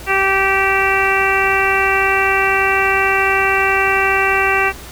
harmonic tone, 388.1 Hz, G4, 17 cents flat, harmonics 1 / 2 / 3 / 4 / 5 / 6 / 7, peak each -20 / -20 / -20 / -20 / -20 / -20 / -20 dBFS, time 0.06-4.73 s, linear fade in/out 50 ms, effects added 60 Hz sine -35 dBFS peak until 4.91 s + pink hiss -35 dBFS RMS until 4.91 s

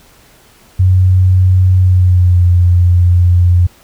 sine tone with pitch glide, 92.5 to 88.48 Hz, F#2 to F2, 0 to +23 cents, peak -5 dBFS, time 0.79-3.67 s, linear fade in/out 10 ms, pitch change -77 cents, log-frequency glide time 1.79-2.45 s, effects pink hiss -45 dBFS RMS until 3.83 s

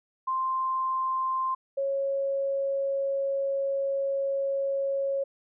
sine tone pair in turn, 1046.5 / 549.6 Hz, C6 / C#5, 0 / -15 cents, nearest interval major seventh, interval 1115 cents, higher first, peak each -25 dBFS, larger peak neither, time 0.27-1.55 / 1.77-5.24 s, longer second, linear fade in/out 10 ms, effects none

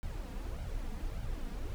brown noise with flanger, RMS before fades -38 dBFS, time 0.03-1.74 s, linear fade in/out 0 ms, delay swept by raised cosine 1.3 to 4.3 ms, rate 1.7 Hz, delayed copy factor +0.65, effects none

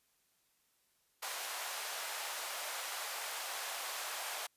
pink high-pass noise, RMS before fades -41 dBFS, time 1.22-4.47 s, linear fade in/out 10 ms, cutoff 640 Hz, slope 24 dB/octave, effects white hiss -75 dBFS RMS until 4.56 s + resampled to 32000 Hz

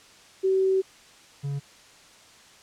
sine / triangle tone pair in turn, 381.3 / 140.9 Hz, G4 / C#3, -48 / +29 cents, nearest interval octave + perfect fourth, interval 1723 cents, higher first, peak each -19 / -25 dBFS, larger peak first, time 0.43-0.82 / 1.43-1.6 s, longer first, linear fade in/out 20 ms, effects white hiss -52 dBFS RMS until 2.62 s + low-pass 7000 Hz 12 dB/octave

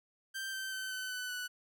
sawtooth tone with pitch steps, 1568 / 1550.9 / 1534 / 1517.2 / 1500.7 / 1484.3 Hz, G6 / G6 / G6 / F#6 / F#6 / F#6, 0 / -19 / -38 / +43 / +24 / +5 cents, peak -34 dBFS, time 0.34-1.48 s, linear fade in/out 20 ms, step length 190 ms, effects none

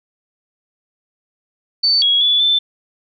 sine tone with pitch steps, 4531 / 3321 / 3441 / 3533 Hz, C#8 / G#7 / A7 / A7, +37 / -1 / -39 / +6 cents, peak -11 dBFS, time 1.83-2.59 s, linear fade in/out 10 ms, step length 190 ms, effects none

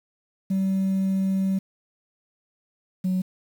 sine tone pair in turn, 191.8 / 185.48 Hz, G3 / F#3, -37 / +5 cents, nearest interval minor second, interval 58 cents, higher first, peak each -18 / -19 dBFS, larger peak first, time 0.5-1.59 / 3.04-3.22 s, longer first, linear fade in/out 10 ms, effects tanh soft clip ceiling -19 dBFS + 8-bit

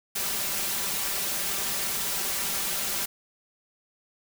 white noise with comb filter, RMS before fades -29 dBFS, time 0.15-3.06 s, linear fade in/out 10 ms, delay 5.1 ms, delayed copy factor +0.55, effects none

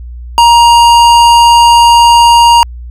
sine tone with hard clipping, 941 Hz, A#5, 16 cents sharp, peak -3 dBFS, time 0.38-2.63 s, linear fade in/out 0 ms, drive 15 dB, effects added 60 Hz sine -22 dBFS peak until 2.9 s

